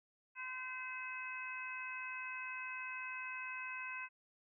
harmonic tone, 513 Hz, C5, 34 cents flat, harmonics 2 / 3 / 4 / 5, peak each -49 / -47 / -50 / -45 dBFS, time 0.35-4.09 s, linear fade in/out 50 ms, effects none

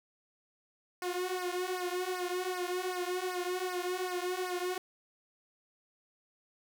sawtooth tone with flanger, 362.9 Hz, F#4, 34 cents flat, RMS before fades -35 dBFS, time 1.02-4.78 s, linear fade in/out 2 ms, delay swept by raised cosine 0.27 to 4.07 ms, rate 2.6 Hz, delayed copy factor -1, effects none

